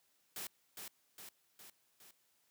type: noise with echo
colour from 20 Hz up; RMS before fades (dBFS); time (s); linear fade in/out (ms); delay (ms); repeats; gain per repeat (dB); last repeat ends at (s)
white; -44; 0.36-0.47; 2; 410; 4; -4; 2.11
effects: white hiss -75 dBFS RMS until 2.5 s + high-pass 100 Hz 12 dB/octave